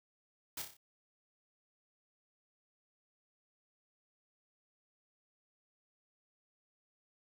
white noise with echo, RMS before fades -41 dBFS, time 0.57-0.62 s, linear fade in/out 5 ms, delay 30 ms, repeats 5, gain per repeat -5 dB, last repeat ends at 0.77 s, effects none

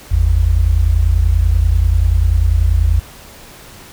sine tone pair together, 52.13 / 82.41 Hz, G#1 / E2, +7 / 0 cents, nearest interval minor sixth, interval 793 cents, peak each -12 dBFS, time 0.11-3 s, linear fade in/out 10 ms, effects pink hiss -38 dBFS RMS until 3.92 s

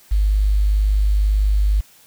sine tone with quantisation, 51 Hz, G#1, 31 cents flat, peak -13 dBFS, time 0.11-1.81 s, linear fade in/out 10 ms, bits 7, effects white hiss -50 dBFS RMS until 2.06 s

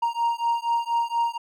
triangle beating tone pair, 932.3 / 936.5 Hz, A#5 / A#5, 0 / +8 cents, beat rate 4.2 Hz, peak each -23 dBFS, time 0.02-1.38 s, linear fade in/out 10 ms, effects none

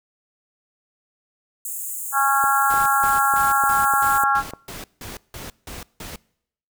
pink high-pass noise, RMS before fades -30 dBFS, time 1.65-4.24 s, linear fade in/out 2 ms, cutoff 6900 Hz, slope 96 dB/octave
harmonic tone, 274.7 Hz, C#4, 16 cents flat, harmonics 3 / 4 / 5 / 6, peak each -21 / -23 / -19 / -27 dBFS, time 2.12-4.43 s, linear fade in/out 50 ms
click train, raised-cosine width 1 ms, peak -17 dBFS, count 8, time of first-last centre 2.44-4.536 s, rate 3.34 Hz
pink noise bursts, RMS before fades -35 dBFS, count 11, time 2.7-6.16 s, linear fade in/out 2 ms, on 160 ms, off 170 ms
effects noise-tail reverb RT60 0.7 s tail -24 dB re dry

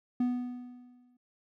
triangle tone with exponential decay, 246.9 Hz, B3, in tune, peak -22 dBFS, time 0.2-1.17 s, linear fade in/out 5 ms, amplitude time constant 210 ms, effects none

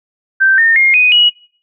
sine tone with pitch steps, 1560 / 1823.3 / 2131 / 2491 / 2911 Hz, G6 / A#6 / C7 / D#7 / F#7, -9 / -39 / +31 / +1 / -29 cents, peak -6 dBFS, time 0.4-1.3 s, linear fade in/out 20 ms, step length 180 ms, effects noise-tail reverb RT60 0.5 s tail -22 dB re dry

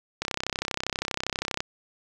click train, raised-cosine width 0.2 ms, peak -10 dBFS, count 46, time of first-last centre 0.22-1.605 s, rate 32.5 Hz, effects none

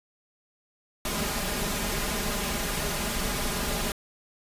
pink noise with comb filter, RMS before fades -29 dBFS, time 1.05-3.92 s, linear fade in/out 2 ms, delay 4.9 ms, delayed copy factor +0.6, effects resampled to 32000 Hz

